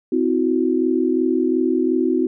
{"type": "tone cluster", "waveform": "sine", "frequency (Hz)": [258.3, 323.9, 366.7], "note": ["C4", "E4", "F#4"], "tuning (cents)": [-22, -30, -15], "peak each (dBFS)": -20, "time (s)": [0.12, 2.27], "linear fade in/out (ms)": 5, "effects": []}